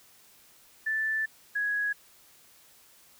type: tone pair in turn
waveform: sine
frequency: 1760 / 1666.5 Hz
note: A6 / G#6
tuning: 0 / +5 cents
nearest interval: minor second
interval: 95 cents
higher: first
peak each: -26 dBFS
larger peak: neither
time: 0.86-1.26 / 1.55-1.93 s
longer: first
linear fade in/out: 10 ms
effects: white hiss -58 dBFS RMS until 3.19 s